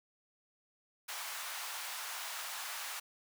pink high-pass noise, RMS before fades -42 dBFS, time 1.08-3 s, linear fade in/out 10 ms, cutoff 830 Hz, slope 24 dB/octave, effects none

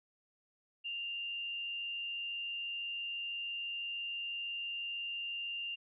sine tone with frequency modulation, 2794 Hz, F7, in tune, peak -37 dBFS, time 0.84-5.76 s, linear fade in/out 20 ms, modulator 86.1 Hz, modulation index 0.47, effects none

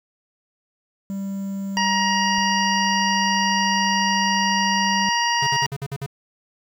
triangle tone, 196 Hz, G3, in tune, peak -23 dBFS, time 1.1-5.09 s, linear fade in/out 0 ms
harmonic tone, 946 Hz, A#5, 25 cents sharp, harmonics 1 / 2 / 3 / 5 / 6, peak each -21 / -24 / -26 / -28 / -29 dBFS, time 1.77-5.66 s, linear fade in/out 0 ms
click, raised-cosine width 5 ms, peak -29 dBFS, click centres 2.383 s
square tone bursts, 138.7 Hz, C#3, 1 cent sharp, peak -27 dBFS, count 7, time 5.42-6.063 s, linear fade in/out 5 ms, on 49 ms, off 50 ms
effects 8-bit

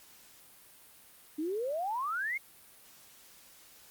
sine exponential sweep, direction up, 293.7 to 2217 Hz, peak -31 dBFS, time 1.38-2.38 s, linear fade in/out 10 ms, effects white hiss -57 dBFS RMS until 3.9 s + Opus 48 kbps

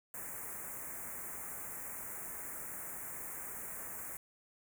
white band-stop noise, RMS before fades -44 dBFS, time 0.14-4.17 s, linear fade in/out 2 ms, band 2200 to 7100 Hz, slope 48 dB/octave, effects none

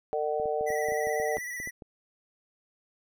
harmonic tone, 150.8 Hz, D3, 46 cents sharp, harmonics 3 / 4 / 5, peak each -30 / -31 / -32 dBFS, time 0.13-1.37 s, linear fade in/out 0 ms
clicks, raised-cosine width 2 ms, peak -30 dBFS, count 12, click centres 0.399 / 0.457 / 0.61 / 0.704 / 0.886 / 0.921 / 1.071 / 1.2 / 1.382 / 1.601 / 1.674 / 1.822 s
square tone with vibrato, 1962 Hz, B6, 12 cents flat, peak -35 dBFS, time 0.66-1.71 s, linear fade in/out 20 ms, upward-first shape square, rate 16 Hz, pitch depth 32 cents each way
effects none

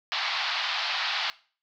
white band-pass noise, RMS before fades -29 dBFS, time 0.12-1.3 s, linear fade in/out 0 ms, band 710 to 4600 Hz, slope 48 dB/octave, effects noise-tail reverb RT60 0.4 s tail -20 dB re dry

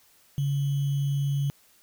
sine tone with sample-and-hold, 140.4 Hz, C#3, 22 cents sharp, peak -23 dBFS, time 0.38-1.5 s, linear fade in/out 0 ms, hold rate 3150 Hz, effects white hiss -60 dBFS RMS until 1.82 s

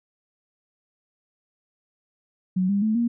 sine tone with pitch steps, 185 / 200.6 / 217.5 / 235.8 Hz, F#3 / G3 / A3 / A#3, 0 / +40 / -20 / +20 cents, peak -19 dBFS, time 2.56-3.08 s, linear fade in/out 10 ms, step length 130 ms, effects none

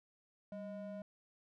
triangle ring-modulated tone, 410 Hz, G#4, 22 cents flat, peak -38 dBFS, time 0.52-1.02 s, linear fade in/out 2 ms, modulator 215 Hz, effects none

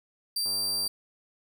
sawtooth tone, 4699 Hz, D8, in tune, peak -24 dBFS, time 0.36-0.88 s, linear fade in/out 5 ms
click train, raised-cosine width 1 ms, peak -32 dBFS, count 39, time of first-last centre 0.46-0.866 s, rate 93.7 Hz
effects none

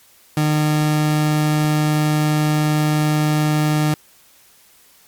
30% pulse tone, 151.9 Hz, D#3, 41 cents flat, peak -12 dBFS, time 0.37-3.94 s, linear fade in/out 2 ms, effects white hiss -51 dBFS RMS until 5.07 s + MP3 96 kbps

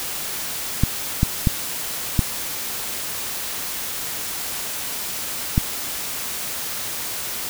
clicks, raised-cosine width 5 ms, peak -3 dBFS, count 5, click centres 0.836 / 1.231 / 1.472 / 2.192 / 5.579 s, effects white hiss -28 dBFS RMS until 7.49 s

